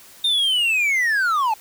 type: linear sweep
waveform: triangle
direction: down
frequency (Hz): 3673 to 830.6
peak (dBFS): -15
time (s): 0.24-1.54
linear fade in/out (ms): 5
effects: white hiss -46 dBFS RMS until 1.6 s